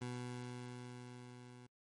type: tone with level ramp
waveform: 20% pulse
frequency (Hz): 123.47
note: B2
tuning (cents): 0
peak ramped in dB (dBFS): -36 to -50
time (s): 0.01-1.67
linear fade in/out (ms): 10
effects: noise-tail reverb RT60 0.1 s tail -25 dB re dry + MP3 48 kbps